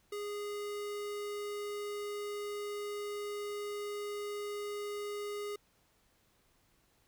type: tone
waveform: square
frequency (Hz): 412.2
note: G#4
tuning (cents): -13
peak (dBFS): -38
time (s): 0.12-5.56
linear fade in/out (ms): 5
effects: pink hiss -71 dBFS RMS until 7.07 s